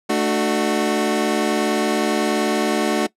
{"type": "chord", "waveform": "25% pulse", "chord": "D major", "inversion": "second", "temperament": "equal with one note detuned", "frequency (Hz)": [220, 298.6, 370], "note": ["A3", "D4", "F#4"], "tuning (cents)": [0, 29, 0], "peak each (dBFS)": -18, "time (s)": [0.09, 3.07], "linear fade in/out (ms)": 10, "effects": ["noise-tail reverb RT60 0.1 s tail -20 dB re dry", "low-pass 11000 Hz 12 dB/octave"]}